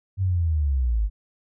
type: linear sweep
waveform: sine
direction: down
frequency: 98 to 48.54 Hz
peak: -19 dBFS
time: 0.17-1.1 s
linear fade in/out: 50 ms
effects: none